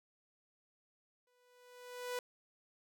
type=tone with exponential growth; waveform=sawtooth; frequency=493.9 Hz; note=B4; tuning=in tune; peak=-32 dBFS; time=1.27-2.19 s; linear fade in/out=2 ms; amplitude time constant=200 ms; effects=none